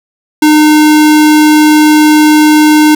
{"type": "tone", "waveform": "square", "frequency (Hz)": 304.5, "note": "D#4", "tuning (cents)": -37, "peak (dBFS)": -3, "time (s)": [0.42, 2.95], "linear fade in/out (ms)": 5, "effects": []}